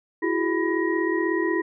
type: tone cluster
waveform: sine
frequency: 332.4 / 368.8 / 414.4 / 992 / 1888 Hz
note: E4 / F#4 / G#4 / B5 / A#6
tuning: +15 / -6 / -4 / +7 / +22 cents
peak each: -24 / -27 / -29 / -32 / -29 dBFS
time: 0.22-1.62 s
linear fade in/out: 10 ms
effects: none